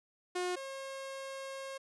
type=tone pair in turn; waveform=sawtooth; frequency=360.1 / 539.5 Hz; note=F#4 / C#5; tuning=-47 / -47 cents; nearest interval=perfect fifth; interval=700 cents; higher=second; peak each=-29 / -37 dBFS; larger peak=first; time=0.35-0.56 / 0.56-1.78 s; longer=second; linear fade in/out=10 ms; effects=resampled to 24000 Hz